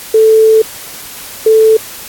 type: tone bursts at uneven times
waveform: sine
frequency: 440 Hz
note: A4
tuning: in tune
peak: -3 dBFS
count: 2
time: 0.14-0.62 / 1.46-1.77 s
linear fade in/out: 5 ms
effects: white hiss -28 dBFS RMS until 2.08 s + AAC 64 kbps